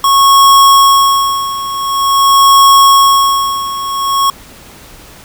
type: tone with tremolo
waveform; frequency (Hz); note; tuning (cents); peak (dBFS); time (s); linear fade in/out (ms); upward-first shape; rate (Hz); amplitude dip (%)
square; 1100; C#6; -14; -3; 0.04-4.3; 2; sine; 0.47; 80
effects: pink hiss -36 dBFS RMS until 5.24 s